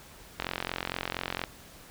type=click train; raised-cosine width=0.3 ms; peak=-14 dBFS; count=47; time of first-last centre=0.4-1.438 s; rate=44.3 Hz; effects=pink hiss -51 dBFS RMS until 1.9 s